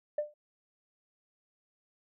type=tone with exponential decay; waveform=sine; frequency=596 Hz; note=D5; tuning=25 cents sharp; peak=-24 dBFS; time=0.18-0.34 s; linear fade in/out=5 ms; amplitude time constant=34 ms; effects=tanh soft clip ceiling -23 dBFS